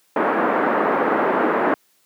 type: band-pass noise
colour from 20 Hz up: pink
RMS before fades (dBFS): -19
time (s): 0.16-1.74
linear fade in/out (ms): 2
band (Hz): 250 to 1600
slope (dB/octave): 24
effects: white hiss -61 dBFS RMS until 2.05 s + high-pass 150 Hz 12 dB/octave